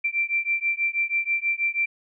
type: beating tone pair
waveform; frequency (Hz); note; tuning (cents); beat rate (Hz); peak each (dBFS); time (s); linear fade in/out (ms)
sine; 2349 / 2355.2; D7 / D7; 0 / +4; 6.2; -25; 0.04-1.86; 10
effects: none